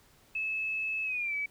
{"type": "tone with pitch glide", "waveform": "sine", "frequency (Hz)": [2600, 2290], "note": ["E7", "D7"], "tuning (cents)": [-24, -44], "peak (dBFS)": -30, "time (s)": [0.35, 1.46], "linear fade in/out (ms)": 5, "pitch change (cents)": -220, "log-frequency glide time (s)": [1.04, 1.35], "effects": ["pink hiss -62 dBFS RMS until 1.5 s"]}